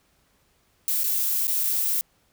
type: noise with dropouts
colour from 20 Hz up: violet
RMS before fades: -24 dBFS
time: 0.88-2.01 s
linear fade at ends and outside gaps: 0 ms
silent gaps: 1.034-1.041 / 1.47-1.479 / 1.637-1.641 s
effects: pink hiss -65 dBFS RMS until 2.32 s